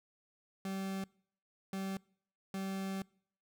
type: tone bursts at uneven times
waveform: 40% pulse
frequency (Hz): 192.9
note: G3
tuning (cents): -28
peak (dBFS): -36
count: 3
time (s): 0.65-1.04 / 1.73-1.97 / 2.54-3.02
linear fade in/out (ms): 2
effects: noise-tail reverb RT60 0.6 s tail -25 dB re dry